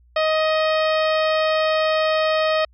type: harmonic tone with a mistuned harmonic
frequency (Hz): 627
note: D#5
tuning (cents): +13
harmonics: 1 / 2 / 3 / 4 / 5 / 6 / 7 / 8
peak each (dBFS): -18 / -24 / -28 / -30 / -32 / -34 / -35 / -36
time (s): 0.16-2.65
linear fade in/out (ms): 5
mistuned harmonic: 8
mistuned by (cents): +52
effects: added 60 Hz sine -51 dBFS peak until 2.73 s